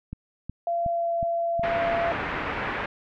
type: click train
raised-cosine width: 5 ms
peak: -21 dBFS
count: 5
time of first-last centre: 0.13-1.595 s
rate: 2.73 Hz
type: tone with pitch glide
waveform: sine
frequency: 684 to 678.5 Hz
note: F5 to E5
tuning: -36 to +50 cents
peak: -23 dBFS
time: 0.67-2.12 s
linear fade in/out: 2 ms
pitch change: -14 cents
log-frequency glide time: 0.85-1.12 s
type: low-pass noise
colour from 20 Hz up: white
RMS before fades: -30 dBFS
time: 1.63-2.86 s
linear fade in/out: 5 ms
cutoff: 2100 Hz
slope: 24 dB/octave
effects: none